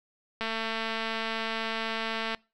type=click train; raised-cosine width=0.3 ms; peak=-16 dBFS; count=435; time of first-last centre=0.41-2.348 s; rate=224 Hz; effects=noise-tail reverb RT60 0.3 s tail -24 dB re dry